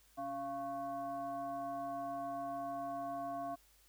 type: tone with frequency modulation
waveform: sine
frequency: 691 Hz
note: F5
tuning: 19 cents flat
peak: -38 dBFS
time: 0.17-3.56 s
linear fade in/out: 20 ms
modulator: 411 Hz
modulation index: 0.81
effects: added 50 Hz sine -70 dBFS peak until 3.88 s + white hiss -68 dBFS RMS until 3.88 s